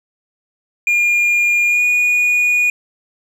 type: tone with pitch glide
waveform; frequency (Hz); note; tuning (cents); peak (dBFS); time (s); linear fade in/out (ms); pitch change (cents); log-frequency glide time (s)
triangle; 2416 to 2453; D7 to D#7; +48 to -25; -10; 0.87-2.7; 2; +27; 1.67-1.83
effects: none